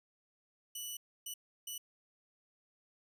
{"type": "tone bursts at uneven times", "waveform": "10% pulse", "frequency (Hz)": 2960, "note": "F#7", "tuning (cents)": 0, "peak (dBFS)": -32, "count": 3, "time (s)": [[0.75, 0.97], [1.26, 1.34], [1.67, 1.78]], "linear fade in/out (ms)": 5, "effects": ["resampled to 32000 Hz"]}